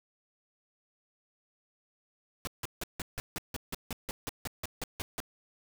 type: noise bursts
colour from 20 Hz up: pink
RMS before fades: -36 dBFS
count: 16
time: 2.45-5.202 s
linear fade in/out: 0 ms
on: 22 ms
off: 160 ms
effects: none